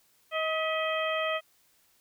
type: harmonic tone with a mistuned harmonic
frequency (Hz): 633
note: D#5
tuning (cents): +30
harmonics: 1 / 2 / 3 / 4 / 5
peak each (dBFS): -30 / -33 / -35 / -36 / -37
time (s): 0.31-1.41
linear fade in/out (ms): 50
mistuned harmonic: 3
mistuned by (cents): +52
effects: white hiss -66 dBFS RMS until 2 s